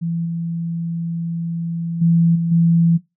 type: tone with level steps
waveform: sine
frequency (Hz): 167.7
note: E3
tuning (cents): +30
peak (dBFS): -19 / -21 / -11 / -17 / -11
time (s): 0.01-2.98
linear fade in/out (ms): 20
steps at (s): 0.25 / 2.01 / 2.35 / 2.51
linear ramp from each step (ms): 10
effects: noise-tail reverb RT60 0.2 s tail -19 dB re dry